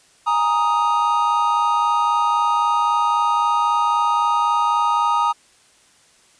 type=chord; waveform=triangle; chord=Ab suspended second; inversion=none; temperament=just; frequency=830.6 / 934.4 / 1245.9 Hz; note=Ab5 / Bb5 / Eb6; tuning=0 / +4 / +2 cents; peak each=-22 / -17 / -17 dBFS; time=0.26-5.33 s; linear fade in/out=20 ms; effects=white hiss -54 dBFS RMS until 6.39 s + resampled to 22050 Hz